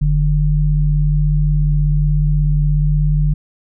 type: tone pair together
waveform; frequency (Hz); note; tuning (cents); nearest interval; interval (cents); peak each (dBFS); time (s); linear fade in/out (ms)
sine; 44.41 / 149.8; F1 / D3; +30 / +35; octave + major sixth; 2105; -14; 0.01-3.34; 10
effects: none